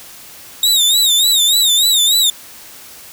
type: tone with vibrato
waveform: sawtooth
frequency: 3729 Hz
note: A#7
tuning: in tune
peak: -7 dBFS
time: 0.63-2.3 s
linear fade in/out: 2 ms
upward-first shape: sine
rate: 3.4 Hz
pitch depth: 110 cents each way
effects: white hiss -37 dBFS RMS until 3.12 s